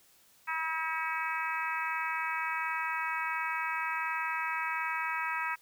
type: harmonic tone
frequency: 321.4 Hz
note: E4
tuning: 44 cents flat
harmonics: 3 / 4 / 5 / 6 / 7 / 8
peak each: -36 / -37 / -38 / -39 / -39 / -40 dBFS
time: 0.47-5.56 s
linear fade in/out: 20 ms
effects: white hiss -63 dBFS RMS until 5.61 s